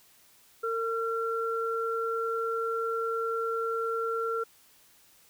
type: tone pair together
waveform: sine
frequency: 455.5 / 1365 Hz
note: A#4 / F6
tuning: -40 / -40 cents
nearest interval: octave + perfect fifth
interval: 1900 cents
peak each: -30 / -31 dBFS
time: 0.63-4.44 s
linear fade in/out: 10 ms
effects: white hiss -60 dBFS RMS until 5.29 s